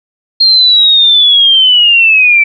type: linear sweep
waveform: sine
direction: down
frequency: 4230 to 2308 Hz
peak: -3 dBFS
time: 0.4-2.44 s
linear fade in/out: 10 ms
effects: none